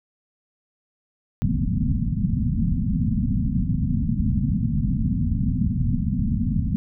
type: low-pass noise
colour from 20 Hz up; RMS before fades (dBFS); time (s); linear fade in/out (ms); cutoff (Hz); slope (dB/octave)
white; -22; 1.42-6.76; 0; 250; 96
effects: none